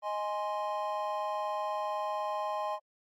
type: chord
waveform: triangle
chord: Ab major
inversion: second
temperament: equal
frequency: 622.3 / 830.6 / 1046.5 Hz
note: Eb5 / Ab5 / C6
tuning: 0 / 0 / 0 cents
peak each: -34 dBFS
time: 0.02-2.79 s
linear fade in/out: 50 ms
effects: AAC 64 kbps